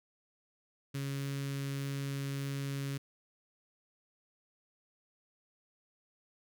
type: tone with notch filter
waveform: sawtooth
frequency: 138.59 Hz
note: C#3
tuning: in tune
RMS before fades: -37 dBFS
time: 0.94-2.98 s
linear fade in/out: 10 ms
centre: 770 Hz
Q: 0.59
effects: none